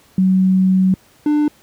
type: tone pair in turn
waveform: sine / triangle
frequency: 187.7 / 298 Hz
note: F#3 / D4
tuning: +25 / +25 cents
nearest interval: minor sixth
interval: 800 cents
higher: second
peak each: -10 dBFS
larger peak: neither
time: 0.18-0.94 / 1.26-1.48 s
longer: first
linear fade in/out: 2 ms
effects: pink hiss -51 dBFS RMS until 1.62 s + high-pass 60 Hz 12 dB/octave